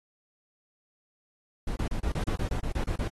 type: noise bursts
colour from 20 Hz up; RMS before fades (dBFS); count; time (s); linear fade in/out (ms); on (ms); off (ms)
brown; -29; 12; 1.67-3.08; 5; 90; 30
effects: AAC 32 kbps